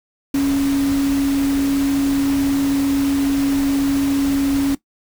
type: tone in noise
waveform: sine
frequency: 277.2 Hz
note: C#4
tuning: in tune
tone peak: -14 dBFS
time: 0.34-4.75 s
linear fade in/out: 5 ms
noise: pink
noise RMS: -29 dBFS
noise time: 0.34-4.75 s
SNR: +12 dB
effects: noise-tail reverb RT60 0.1 s tail -17 dB re dry